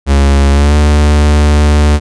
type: tone with pitch glide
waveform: 45% pulse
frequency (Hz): 69.9 to 74.06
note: C#2 to D2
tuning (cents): +15 to +15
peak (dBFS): -5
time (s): 0.06-2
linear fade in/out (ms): 50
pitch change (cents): +100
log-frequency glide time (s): 0.51-0.74
effects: resampled to 22050 Hz